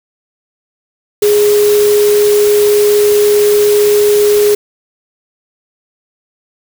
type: tone in noise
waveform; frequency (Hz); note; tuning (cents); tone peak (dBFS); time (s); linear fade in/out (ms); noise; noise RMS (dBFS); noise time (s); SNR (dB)
sine; 415.3; G#4; 0; -6; 1.22-4.55; 5; white; -20; 1.22-4.55; +11
effects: none